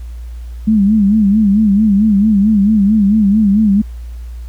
sine tone with vibrato, 207.7 Hz, G#3, in tune, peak -7 dBFS, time 0.67-3.82 s, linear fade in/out 10 ms, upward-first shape sine, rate 4.5 Hz, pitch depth 110 cents each way, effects added 59 Hz sine -24 dBFS peak until 4.48 s + pink hiss -49 dBFS RMS until 4.48 s

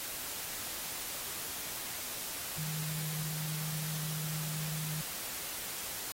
sine tone in noise, 155.56 Hz, D#3, in tune, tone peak -37 dBFS, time 2.58-5.01 s, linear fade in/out 0 ms, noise white, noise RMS -40 dBFS, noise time 0-6.12 s, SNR 0 dB, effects AAC 48 kbps

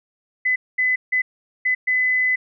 sine tone bursts at uneven times, 2013 Hz, B6, 33 cents sharp, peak -16 dBFS, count 5, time 0.45-0.56 / 0.78-0.96 / 1.12-1.22 / 1.65-1.75 / 1.87-2.36 s, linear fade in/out 10 ms, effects none

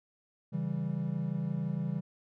triangle chord, C# diminished, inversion none, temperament equal, 138.59 / 164.81 / 196 Hz, C#3 / E3 / G3, 0 / 0 / 0 cents, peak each -34 / -32 / -34 dBFS, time 0.52-2.01 s, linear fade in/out 20 ms, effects none

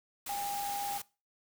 sine tone in noise, 808 Hz, G#5, 48 cents flat, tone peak -34 dBFS, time 0.29-0.98 s, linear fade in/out 5 ms, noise white, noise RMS -41 dBFS, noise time 0.26-1.02 s, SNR +4 dB, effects noise-tail reverb RT60 0.3 s tail -21 dB re dry

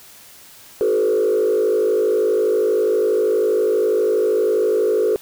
sine tone with frequency modulation, 432.9 Hz, A4, 28 cents flat, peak -13 dBFS, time 0.81-5.16 s, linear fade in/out 0 ms, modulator 52.4 Hz, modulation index 1.2, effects tanh soft clip ceiling -11 dBFS + white hiss -44 dBFS RMS until 5.21 s

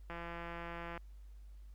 click train, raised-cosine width 0.5 ms, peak -30 dBFS, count 150, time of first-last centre 0.1-0.976 s, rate 170 Hz, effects added 50 Hz sine -50 dBFS peak until 1.74 s + pink hiss -75 dBFS RMS until 1.74 s

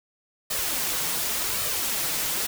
white noise with flanger, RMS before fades -27 dBFS, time 0.5-2.47 s, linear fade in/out 10 ms, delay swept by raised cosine 1.6 to 6.6 ms, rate 0.89 Hz, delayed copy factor +0.55, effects none

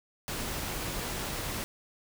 pink noise, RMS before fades -35 dBFS, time 0.28-1.64 s, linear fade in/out 0 ms, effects none

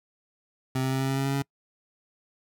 25% pulse tone with pitch steps, 130.81 / 131.87 / 132.94 / 134.02 / 135.11 / 136.21 / 137.31 / 138.43 Hz, C3 / C3 / C3 / C3 / C#3 / C#3 / C#3 / C#3, 0 / +14 / +28 / +42 / -44 / -30 / -16 / -2 cents, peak -21 dBFS, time 0.75-1.422 s, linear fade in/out 5 ms, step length 84 ms, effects noise-tail reverb RT60 0.1 s tail -26 dB re dry

